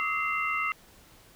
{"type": "tone cluster", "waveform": "sine", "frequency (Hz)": [1133, 1201, 1281, 2079, 2739], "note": ["C#6", "D6", "E6", "C7", "F7"], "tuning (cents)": [37, 38, -50, -12, -34], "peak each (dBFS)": [-39, -38, -31, -30, -34], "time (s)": [0, 0.72], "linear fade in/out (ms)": 0, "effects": ["pink hiss -56 dBFS RMS until 1.35 s"]}